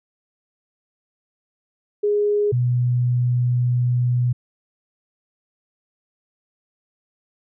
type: tone pair in turn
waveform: sine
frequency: 414 / 123.08 Hz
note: G#4 / B2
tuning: -5 / -5 cents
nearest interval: octave + major sixth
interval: 2100 cents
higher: first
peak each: -16 / -16 dBFS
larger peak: neither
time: 2.03-2.52 / 2.52-4.33 s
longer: second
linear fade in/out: 10 ms
effects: none